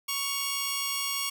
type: tone pair together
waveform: 10% pulse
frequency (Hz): 1113 / 2812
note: C#6 / F7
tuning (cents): +7 / +11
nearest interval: octave + major third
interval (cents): 1604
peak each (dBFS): -23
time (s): 0.08-1.3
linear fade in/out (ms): 10
effects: none